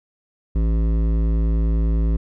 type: tone with hard clipping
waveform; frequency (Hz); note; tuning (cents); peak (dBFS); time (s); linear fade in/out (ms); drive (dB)
sine; 55; A1; 0; -18; 0.55-2.17; 10; 13
effects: none